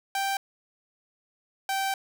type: tone pair in turn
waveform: sawtooth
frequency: 784 / 777.7 Hz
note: G5 / G5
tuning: 0 / -14 cents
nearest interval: unison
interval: 14 cents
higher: first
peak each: -22 dBFS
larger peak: neither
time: 0.15-0.37 / 1.69-1.94 s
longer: second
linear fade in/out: 2 ms
effects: none